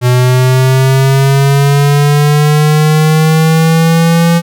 square linear sweep, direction up, 123.47 to 170 Hz, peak -6 dBFS, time 0.01-4.42 s, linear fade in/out 50 ms, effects none

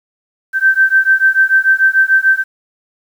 sine beating tone pair, 1552 / 1558.8 Hz, G6 / G6, -18 / -10 cents, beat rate 6.8 Hz, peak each -11 dBFS, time 0.53-2.44 s, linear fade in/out 50 ms, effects 7-bit

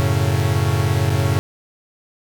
45% pulse chord, F# minor, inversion none, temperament equal, 92.5 / 110 / 138.59 Hz, F#2 / A2 / C#3, 0 / 0 / 0 cents, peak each -20 dBFS, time 0-1.39 s, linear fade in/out 0 ms, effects none

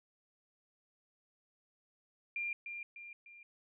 sine tone with echo, 2392 Hz, D7, 31 cents sharp, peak -35 dBFS, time 2.36-2.53 s, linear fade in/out 2 ms, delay 300 ms, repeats 3, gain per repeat -6 dB, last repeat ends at 3.43 s, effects none

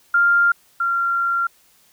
sine tone pair in turn, 1396.9 / 1379.3 Hz, F6 / F6, 0 / -22 cents, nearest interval unison, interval 22 cents, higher first, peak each -12 / -17 dBFS, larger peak first, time 0.14-0.52 / 0.8-1.47 s, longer second, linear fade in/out 5 ms, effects white hiss -56 dBFS RMS until 1.92 s

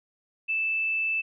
sine tone, 2637 Hz, E7, in tune, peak -24 dBFS, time 0.48-1.22 s, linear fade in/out 20 ms, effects none

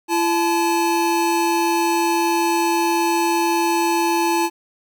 square tone pair together, 338.9 / 865.9 Hz, E4 / A5, +48 / -28 cents, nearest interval octave + major third, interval 1624 cents, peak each -20 dBFS, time 0.08-4.5 s, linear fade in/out 50 ms, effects 9-bit

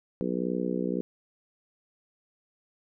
harmonic tone, 61.74 Hz, B1, in tune, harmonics 3 / 4 / 5 / 6 / 7 / 8, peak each -32 / -33 / -34 / -35 / -35 / -36 dBFS, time 0.21-1.01 s, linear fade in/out 0 ms, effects none

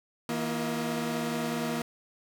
sawtooth tone cluster, 161 / 236.1 / 345.8 / 640 Hz, E3 / A#3 / F4 / D#5, -41 / +22 / -17 / +49 cents, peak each -33 / -27 / -35 / -35 dBFS, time 0.29-1.82 s, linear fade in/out 2 ms, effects none

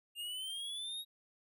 square exponential sweep, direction up, 2798 to 3805 Hz, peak -40 dBFS, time 0.15-1.05 s, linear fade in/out 50 ms, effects none

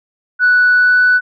sine tone with pitch glide, 1480 to 1488.6 Hz, F#6 to F#6, 0 to +10 cents, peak -6 dBFS, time 0.39-1.21 s, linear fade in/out 50 ms, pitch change +10 cents, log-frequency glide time 0.75-1.01 s, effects tanh soft clip ceiling -4 dBFS

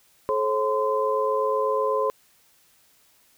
sine tone cluster, 430.1 / 538 / 1027 Hz, A4 / C5 / C6, -39 / +48 / -33 cents, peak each -25 dBFS, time 0.29-2.1 s, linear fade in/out 0 ms, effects white hiss -60 dBFS RMS until 3.37 s

